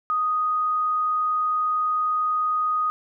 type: tone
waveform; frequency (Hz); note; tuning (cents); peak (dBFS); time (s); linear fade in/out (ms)
sine; 1244.5; D#6; 0; -20; 0.1-2.9; 0
effects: none